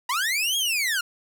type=linear two-way sweep; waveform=sawtooth; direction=up then down; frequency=925 to 3322 to 1367 Hz; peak=-19 dBFS; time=0.09-1.01 s; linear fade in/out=5 ms; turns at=0.57 s; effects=9-bit